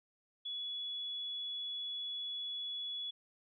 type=tone; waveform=sine; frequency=3395 Hz; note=G#7; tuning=37 cents sharp; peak=-38 dBFS; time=0.45-3.11 s; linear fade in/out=10 ms; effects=none